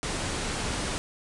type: low-pass noise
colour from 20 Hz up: pink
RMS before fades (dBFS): -31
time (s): 0.03-0.98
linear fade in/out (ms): 0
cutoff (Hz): 10000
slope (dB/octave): 96
effects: none